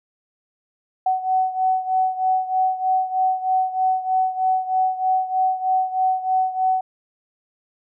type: beating tone pair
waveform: sine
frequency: 749 / 752.2 Hz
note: F#5 / F#5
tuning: +21 / +28 cents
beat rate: 3.2 Hz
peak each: -19 / -23 dBFS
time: 1.06-6.81 s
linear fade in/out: 5 ms
effects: none